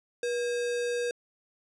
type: tone with sample-and-hold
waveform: sine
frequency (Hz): 481.8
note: B4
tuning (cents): -43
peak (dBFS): -27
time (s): 0.23-1.11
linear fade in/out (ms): 2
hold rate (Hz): 2100
effects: resampled to 22050 Hz